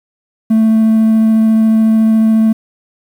triangle tone with vibrato, 221.2 Hz, A3, 9 cents sharp, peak -4 dBFS, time 0.5-2.53 s, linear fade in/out 10 ms, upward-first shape triangle, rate 14 Hz, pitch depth 9 cents each way, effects tanh soft clip ceiling 0 dBFS + 7-bit

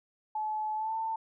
sine tone with pitch glide, 860 to 892.4 Hz, A5 to A5, -40 to +24 cents, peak -30 dBFS, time 0.35-1.16 s, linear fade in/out 5 ms, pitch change +64 cents, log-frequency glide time 0.75-0.95 s, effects none

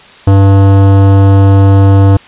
sine tone with hard clipping, 98 Hz, G2, in tune, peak -4 dBFS, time 0.27-2.17 s, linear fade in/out 5 ms, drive 17 dB, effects white hiss -36 dBFS RMS until 2.27 s + resampled to 8000 Hz

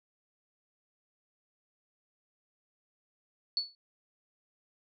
sine tone with exponential decay, 4435 Hz, C#8, in tune, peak -24 dBFS, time 3.57-3.75 s, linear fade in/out 1 ms, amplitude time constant 38 ms, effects none

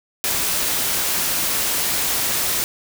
white noise, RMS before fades -21 dBFS, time 0.24-2.64 s, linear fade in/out 0 ms, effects none

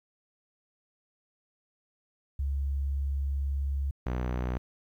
sine / sawtooth tone pair in turn, 69.3 / 61.92 Hz, C#2 / B1, 0 / +5 cents, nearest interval major second, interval 195 cents, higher first, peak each -27 / -25 dBFS, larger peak second, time 2.39-3.91 / 4.06-4.58 s, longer first, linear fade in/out 5 ms, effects low-pass 2000 Hz 12 dB/octave + 11-bit

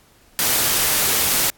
white noise, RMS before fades -18 dBFS, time 0.39-1.5 s, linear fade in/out 0 ms, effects pink hiss -54 dBFS RMS until 1.57 s + AAC 64 kbps

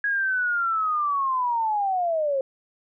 sine linear sweep, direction down, 1661.2 to 523.3 Hz, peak -21 dBFS, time 0.04-2.41 s, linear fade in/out 2 ms, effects none

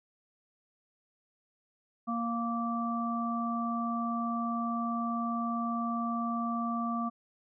harmonic tone, 233.1 Hz, A#3, in tune, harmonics 1 / 3 / 5, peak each -32 / -38 / -34 dBFS, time 2.07-7.1 s, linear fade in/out 20 ms, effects none

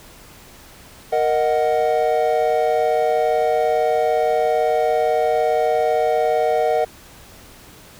triangle chord, D# minor, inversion second, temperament equal, 466.2 / 622.3 / 740 Hz, A#4 / D#5 / F#5, 0 / 0 / 0 cents, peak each -18 dBFS, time 1.12-6.85 s, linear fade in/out 10 ms, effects pink hiss -44 dBFS RMS until 7.99 s

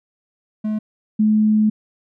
triangle / sine tone pair in turn, 214.5 / 214.5 Hz, A3 / A3, -44 / -44 cents, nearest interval unison, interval 0 cents, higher neither, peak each -17 / -12 dBFS, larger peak second, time 0.64-0.79 / 1.19-1.7 s, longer second, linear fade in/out 10 ms, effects none

